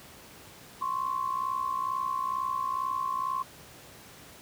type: tone pair together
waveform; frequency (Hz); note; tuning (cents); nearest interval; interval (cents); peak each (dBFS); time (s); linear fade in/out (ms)
sine; 1046.5 / 1108.7; C6 / C#6; 0 / 0; minor second; 100; -30 / -32; 0.81-3.43; 10
effects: pink hiss -50 dBFS RMS until 4.41 s + high-pass 80 Hz 12 dB/octave